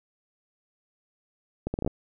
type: accelerating click train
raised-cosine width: 2 ms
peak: -15 dBFS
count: 7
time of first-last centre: 1.67-1.876 s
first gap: 70 ms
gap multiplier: 0.7
effects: none

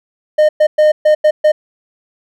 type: tone bursts at uneven times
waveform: triangle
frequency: 611 Hz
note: D#5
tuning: 32 cents flat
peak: -4 dBFS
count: 6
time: 0.38-0.49 / 0.6-0.67 / 0.78-0.92 / 1.05-1.15 / 1.24-1.31 / 1.44-1.52 s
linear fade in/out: 10 ms
effects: none

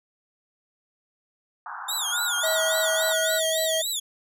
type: band-pass noise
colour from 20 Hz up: pink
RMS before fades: -36 dBFS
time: 1.66-3.13 s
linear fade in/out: 2 ms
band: 750 to 1600 Hz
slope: 96 dB/octave
type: tone with vibrato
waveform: 20% pulse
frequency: 3568 Hz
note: A7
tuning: 23 cents sharp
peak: -20 dBFS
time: 1.88-4 s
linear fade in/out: 10 ms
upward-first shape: sine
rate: 3.6 Hz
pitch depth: 190 cents each way
type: tone with pitch glide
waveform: sine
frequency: 1430 to 1453.3 Hz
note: F6 to F#6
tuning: +41 to -31 cents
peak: -27 dBFS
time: 2.11-3.4 s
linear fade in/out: 20 ms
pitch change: +28 cents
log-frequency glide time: 2.36-2.91 s
type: tone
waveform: square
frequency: 641 Hz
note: E5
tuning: 49 cents flat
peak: -25 dBFS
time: 2.43-3.82 s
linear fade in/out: 10 ms
effects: none

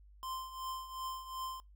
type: tone with tremolo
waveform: square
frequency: 1042 Hz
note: C6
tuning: 7 cents flat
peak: -38 dBFS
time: 0.23-1.6 s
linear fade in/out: 0 ms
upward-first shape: triangle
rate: 2.7 Hz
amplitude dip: 75%
effects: noise-tail reverb RT60 0.2 s tail -22 dB re dry + added 50 Hz sine -56 dBFS peak until 1.75 s

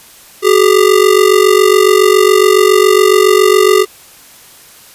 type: ring-modulated tone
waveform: square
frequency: 400 Hz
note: G4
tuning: 35 cents sharp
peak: -3 dBFS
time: 0.42-3.86 s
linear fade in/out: 50 ms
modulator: 23.6 Hz
effects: white hiss -39 dBFS RMS until 4.94 s + resampled to 32000 Hz

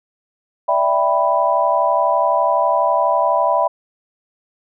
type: chord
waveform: sine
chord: E minor seventh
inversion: third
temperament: equal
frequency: 587.3 / 659.3 / 784 / 987.8 Hz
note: D5 / E5 / G5 / B5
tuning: 0 / 0 / 0 / 0 cents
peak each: -20 / -18 / -21 / -17 dBFS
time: 0.68-3.68 s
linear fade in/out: 10 ms
effects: none

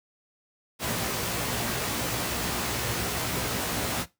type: noise with comb filter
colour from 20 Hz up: pink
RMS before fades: -29 dBFS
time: 0.79-4.06 s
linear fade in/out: 50 ms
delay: 17 ms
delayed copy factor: +0.6
effects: noise-tail reverb RT60 0.2 s tail -17 dB re dry + high-pass 80 Hz 12 dB/octave

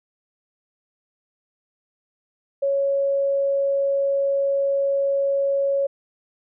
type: tone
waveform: sine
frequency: 554.4 Hz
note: C#5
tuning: in tune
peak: -18 dBFS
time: 2.62-5.87 s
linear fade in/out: 10 ms
effects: none

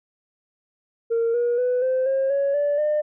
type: tone with pitch steps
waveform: sine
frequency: 461 / 478.9 / 497.5 / 516.9 / 536.9 / 557.8 / 579.5 / 602 Hz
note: A#4 / A#4 / B4 / C5 / C5 / C#5 / D5 / D5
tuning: -19 / +47 / +13 / -21 / +45 / +11 / -23 / +43 cents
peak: -17 dBFS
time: 1.1-3.02 s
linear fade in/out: 20 ms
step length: 240 ms
effects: tanh soft clip ceiling -16 dBFS

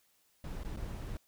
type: noise with dropouts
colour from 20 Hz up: brown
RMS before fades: -40 dBFS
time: 0.44-1.17 s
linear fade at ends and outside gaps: 1 ms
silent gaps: 0.635-0.648 / 0.762-0.772 s
effects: white hiss -71 dBFS RMS until 1.27 s

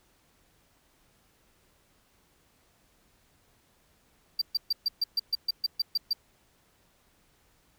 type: tone bursts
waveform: triangle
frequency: 4699 Hz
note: D8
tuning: in tune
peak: -22 dBFS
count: 12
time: 4.39-6.132 s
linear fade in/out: 5 ms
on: 26 ms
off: 130 ms
effects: pink hiss -66 dBFS RMS until 7.78 s

